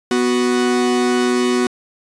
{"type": "tone pair together", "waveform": "45% pulse", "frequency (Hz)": [246.9, 369.9], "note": ["B3", "F#4"], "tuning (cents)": [0, 0], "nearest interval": "perfect fifth", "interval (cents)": 700, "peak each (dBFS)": -17, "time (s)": [0.11, 1.67], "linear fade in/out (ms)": 2, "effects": ["resampled to 22050 Hz"]}